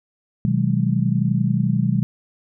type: chord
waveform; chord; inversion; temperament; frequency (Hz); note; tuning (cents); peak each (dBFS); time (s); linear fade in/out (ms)
sine; G# minor seventh; first; just; 124.59 / 155.74 / 186.89 / 207.7; B2 / D#3 / F#3 / G#3; +16 / +2 / +18 / 0; -21 / -22 / -22 / -23; 0.45-2.03; 0
effects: none